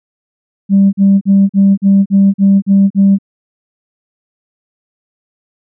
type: tone bursts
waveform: sine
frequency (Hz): 196.7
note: G3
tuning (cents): +6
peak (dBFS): -3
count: 9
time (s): 0.69-3.186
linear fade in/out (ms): 50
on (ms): 240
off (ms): 42
effects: tanh soft clip ceiling -1 dBFS